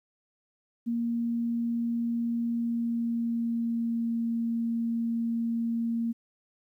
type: tone with pitch glide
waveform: sine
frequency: 234 to 231.2 Hz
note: A#3 to A#3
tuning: +7 to -14 cents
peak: -26 dBFS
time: 0.86-6.13 s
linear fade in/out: 20 ms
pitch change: -21 cents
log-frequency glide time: 2.53-4.17 s
effects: 11-bit